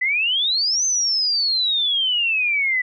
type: exponential two-way sweep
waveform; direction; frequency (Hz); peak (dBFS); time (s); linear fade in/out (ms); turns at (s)
sine; up then down; 1969 to 6272 to 1969; -17; 0.01-2.82; 10; 0.85
effects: none